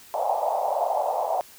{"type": "band-pass noise", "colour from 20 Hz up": "pink", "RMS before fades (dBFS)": -25, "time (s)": [0.14, 1.41], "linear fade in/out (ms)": 0, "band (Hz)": [600, 860], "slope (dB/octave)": 48, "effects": ["white hiss -49 dBFS RMS until 1.58 s"]}